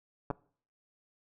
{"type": "clicks", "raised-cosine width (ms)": 1, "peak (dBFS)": [-19, -20], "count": 2, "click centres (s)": [0.303, 0.31], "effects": ["noise-tail reverb RT60 0.5 s tail -22 dB re dry"]}